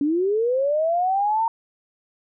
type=linear sweep; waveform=sine; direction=up; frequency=277.2 to 923 Hz; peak=-18 dBFS; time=0.01-1.48 s; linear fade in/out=2 ms; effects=none